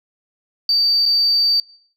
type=tone with dropouts; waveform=sine; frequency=4624 Hz; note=D8; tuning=28 cents flat; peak=-12 dBFS; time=0.69-1.6 s; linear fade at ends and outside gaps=2 ms; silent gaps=1.056-1.06 s; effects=noise-tail reverb RT60 0.6 s tail -25 dB re dry + tanh soft clip ceiling -8 dBFS